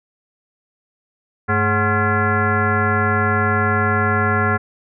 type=tone with frequency modulation; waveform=sine; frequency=740 Hz; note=F#5; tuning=in tune; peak=-14 dBFS; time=1.48-4.58 s; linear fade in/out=20 ms; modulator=320 Hz; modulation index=3.1; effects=none